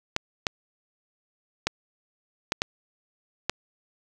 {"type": "clicks", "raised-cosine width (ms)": 0.2, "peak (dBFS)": -6, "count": 6, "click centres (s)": [0.164, 0.468, 1.67, 2.521, 2.619, 3.496], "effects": []}